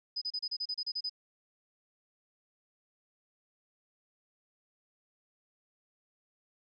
sine tone bursts, 4997 Hz, D#8, 7 cents sharp, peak -32 dBFS, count 11, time 0.16-1.096 s, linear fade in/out 10 ms, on 56 ms, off 32 ms, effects none

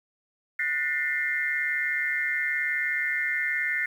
sine tone cluster, 1462 / 1793 / 1962 / 2101 Hz, F#6 / A6 / B6 / C7, -21 / +32 / -12 / +7 cents, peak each -34 / -28 / -35 / -28 dBFS, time 0.59-3.86 s, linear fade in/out 5 ms, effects 9-bit

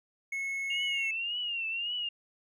triangle tone, 2187 Hz, C#7, 24 cents flat, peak -30 dBFS, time 0.32-1.11 s, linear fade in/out 5 ms
sine tone with vibrato, 2794 Hz, F7, in tune, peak -31 dBFS, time 0.7-2.09 s, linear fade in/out 5 ms, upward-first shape triangle, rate 1.8 Hz, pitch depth 110 cents each way
effects none

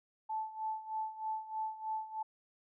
sine tone with tremolo, 874 Hz, A5, 12 cents flat, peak -33 dBFS, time 0.29-2.23 s, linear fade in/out 10 ms, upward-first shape sine, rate 3.2 Hz, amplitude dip 80%, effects none

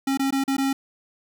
square tone with dropouts, 271.4 Hz, C#4, 36 cents flat, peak -21 dBFS, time 0.07-0.73 s, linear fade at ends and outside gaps 5 ms, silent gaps 0.174-0.194 / 0.307-0.324 / 0.439-0.478 / 0.568-0.581 s, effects none

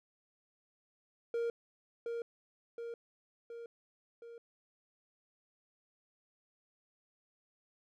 triangle tone with echo, 467.2 Hz, A#4, 4 cents sharp, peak -30 dBFS, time 1.34-1.5 s, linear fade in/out 2 ms, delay 720 ms, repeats 4, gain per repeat -4 dB, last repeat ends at 4.38 s, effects none

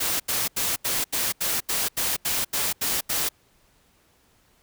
white noise bursts, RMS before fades -25 dBFS, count 12, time 0-3.291 s, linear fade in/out 10 ms, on 200 ms, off 81 ms, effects pink hiss -62 dBFS RMS until 4.62 s

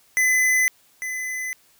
square tone pair in turn, 2018 / 2018 Hz, B6 / B6, +37 / +37 cents, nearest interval unison, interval 0 cents, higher neither, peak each -17 / -27 dBFS, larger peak first, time 0.17-0.68 / 1.02-1.53 s, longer neither, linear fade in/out 0 ms, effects white hiss -58 dBFS RMS until 1.79 s

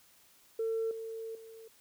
sine tone with level steps, 450 Hz, A4, 39 cents sharp, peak -29 / -38 / -48 dBFS, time 0.59-1.68 s, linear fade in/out 5 ms, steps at 0.91 / 1.35 s, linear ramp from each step 2 ms, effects tanh soft clip ceiling -26 dBFS + white hiss -63 dBFS RMS until 1.8 s

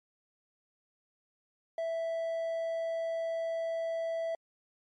triangle tone, 659.3 Hz, E5, in tune, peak -29 dBFS, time 1.78-4.35 s, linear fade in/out 2 ms, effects MP3 48 kbps

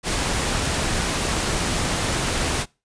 pink noise, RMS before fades -23 dBFS, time 0.03-2.66 s, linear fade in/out 50 ms, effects noise-tail reverb RT60 0.3 s tail -25 dB re dry + resampled to 22050 Hz

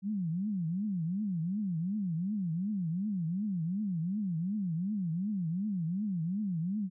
sine tone with vibrato, 185 Hz, F#3, in tune, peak -30 dBFS, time 0.02-6.9 s, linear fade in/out 50 ms, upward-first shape triangle, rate 2.7 Hz, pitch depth 300 cents each way, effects none

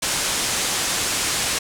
white low-pass noise, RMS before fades -23 dBFS, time 0.02-1.59 s, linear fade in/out 10 ms, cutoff 9400 Hz, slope 24 dB/octave, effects none

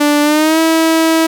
sawtooth tone with pitch glide, 293.7 to 324 Hz, D4 to E4, 0 to -30 cents, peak -5 dBFS, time 0-1.27 s, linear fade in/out 10 ms, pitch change +170 cents, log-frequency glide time 0.22-0.6 s, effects none

